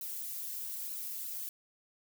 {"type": "noise with flanger", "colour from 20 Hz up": "violet", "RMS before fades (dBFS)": -40, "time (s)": [0.01, 1.49], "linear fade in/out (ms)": 2, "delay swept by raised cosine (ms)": [0.72, 6.52], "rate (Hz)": 1.1, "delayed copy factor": 0.65, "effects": []}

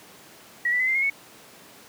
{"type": "tone with pitch steps", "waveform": "sine", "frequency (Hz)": [1918, 1973.1, 2030, 2088, 2148, 2210], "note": ["A#6", "B6", "B6", "C7", "C7", "C#7"], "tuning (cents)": [49, -2, 47, -4, 45, -6], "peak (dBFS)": -20, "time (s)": [0.65, 1.1], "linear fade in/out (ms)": 5, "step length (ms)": 75, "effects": ["pink hiss -48 dBFS RMS until 1.88 s", "high-pass 200 Hz 12 dB/octave"]}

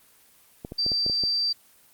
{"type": "clicks", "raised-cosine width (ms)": 2, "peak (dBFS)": -21, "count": 7, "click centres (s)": [0.649, 0.721, 0.864, 0.918, 1.064, 1.098, 1.237]}
{"type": "tone", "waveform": "sine", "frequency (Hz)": 4677, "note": "D8", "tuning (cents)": -8, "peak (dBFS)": -22, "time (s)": [0.78, 1.53], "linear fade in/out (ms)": 10}
{"effects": ["white hiss -57 dBFS RMS until 1.93 s", "Opus 24 kbps"]}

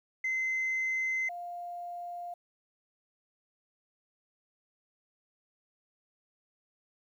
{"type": "tone pair in turn", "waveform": "sine", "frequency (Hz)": [2061, 700.6], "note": ["C7", "F5"], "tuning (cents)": [-27, 5], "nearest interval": "octave + perfect fifth", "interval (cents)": 1868, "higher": "first", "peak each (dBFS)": [-27, -37], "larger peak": "first", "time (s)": [[0.24, 1.29], [1.29, 2.34]], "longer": "neither", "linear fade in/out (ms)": 5, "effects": ["tanh soft clip ceiling -26 dBFS", "11-bit"]}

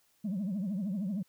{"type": "tone with vibrato", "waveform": "sine", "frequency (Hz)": 196, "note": "G3", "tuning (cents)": 0, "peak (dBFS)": -29, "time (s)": [0.24, 1.23], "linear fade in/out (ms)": 10, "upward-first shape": "triangle", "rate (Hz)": 13, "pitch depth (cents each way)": 220, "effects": ["tanh soft clip ceiling -29 dBFS", "white hiss -70 dBFS RMS until 1.28 s"]}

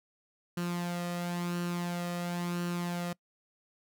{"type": "tone with flanger", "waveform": "sawtooth", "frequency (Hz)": 174.61, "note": "F3", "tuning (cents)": 0, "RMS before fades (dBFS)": -34, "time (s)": [0.57, 3.13], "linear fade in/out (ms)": 5, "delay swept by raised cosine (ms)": [0.69, 1.62], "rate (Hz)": 0.97, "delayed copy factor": 0.5, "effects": ["noise-tail reverb RT60 0.1 s tail -24 dB re dry"]}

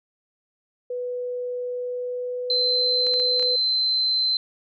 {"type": "tone with pitch glide", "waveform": "sine", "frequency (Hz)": [493.9, 497.3], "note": ["B4", "B4"], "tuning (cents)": [0, 12], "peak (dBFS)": -26, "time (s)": [0.9, 3.56], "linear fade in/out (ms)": 5, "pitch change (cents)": 12, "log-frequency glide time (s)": [1.71, 2.89]}
{"type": "tone", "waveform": "sine", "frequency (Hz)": 4082, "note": "C8", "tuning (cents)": -44, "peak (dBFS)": -19, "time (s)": [2.5, 4.37], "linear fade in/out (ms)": 2}
{"type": "clicks", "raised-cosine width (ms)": 0.2, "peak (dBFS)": -20, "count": 5, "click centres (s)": [3.068, 3.138, 3.199, 3.396, 3.427]}
{"effects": []}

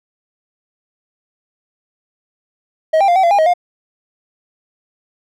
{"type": "tone with pitch steps", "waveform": "triangle", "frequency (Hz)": [634, 790, 698, 762, 683, 810, 632, 708], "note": ["D#5", "G5", "F5", "G5", "F5", "G#5", "D#5", "F5"], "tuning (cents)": [32, 13, -1, -49, -39, -43, 27, 23], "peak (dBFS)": -7, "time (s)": [2.93, 3.538], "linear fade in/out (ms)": 10, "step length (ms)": 76, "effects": []}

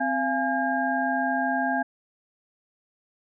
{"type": "tone cluster", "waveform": "sine", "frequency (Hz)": [260.9, 686, 831, 1614], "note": ["C4", "F5", "G#5", "G#6"], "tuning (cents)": [-5, -31, 1, -50], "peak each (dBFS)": -28, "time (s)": [0, 1.83], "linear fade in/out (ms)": 10, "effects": []}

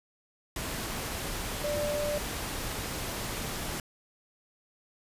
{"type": "tone in noise", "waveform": "sine", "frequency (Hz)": 590, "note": "D5", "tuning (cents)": 8, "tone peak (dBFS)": -29, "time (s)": [1.64, 2.18], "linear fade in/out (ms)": 2, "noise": "pink", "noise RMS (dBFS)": -35, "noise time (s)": [0.56, 3.8], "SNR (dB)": 3, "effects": ["resampled to 32000 Hz"]}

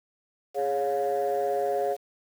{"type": "chord", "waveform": "sine", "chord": "Db major", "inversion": "second", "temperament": "equal with one note detuned", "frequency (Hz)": [415.3, 554.4, 709.4], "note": ["Ab4", "Db5", "F5"], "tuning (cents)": [0, 0, 27], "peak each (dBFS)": -27, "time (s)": [0.54, 1.97], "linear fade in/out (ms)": 50, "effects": ["tanh soft clip ceiling -19 dBFS", "8-bit"]}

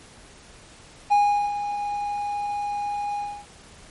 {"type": "tone with ADSR envelope", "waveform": "triangle", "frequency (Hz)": 821, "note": "G#5", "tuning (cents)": -20, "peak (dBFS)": -12, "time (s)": [1.1, 3.46], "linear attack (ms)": 22, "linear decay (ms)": 390, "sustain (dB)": -11, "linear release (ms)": 290, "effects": ["pink hiss -48 dBFS RMS until 3.9 s", "MP3 48 kbps"]}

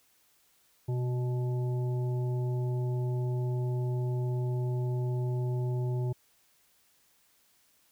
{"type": "harmonic tone with a mistuned harmonic", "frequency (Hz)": 123.47, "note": "B2", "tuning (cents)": 0, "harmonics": [1, 3, 5, 7], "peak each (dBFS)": [-28, -38, -47, -48], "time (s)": [0.88, 6.13], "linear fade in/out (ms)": 10, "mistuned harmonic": 1, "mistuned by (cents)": 32, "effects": ["white hiss -67 dBFS RMS until 7.91 s"]}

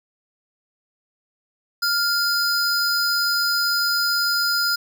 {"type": "tone pair together", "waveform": "square", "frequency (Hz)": [1400, 4989], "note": ["F6", "D#8"], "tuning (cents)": [4, 4], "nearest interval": "octave + minor seventh", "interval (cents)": 2200, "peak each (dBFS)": -22, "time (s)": [1.82, 4.76], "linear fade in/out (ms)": 10, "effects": []}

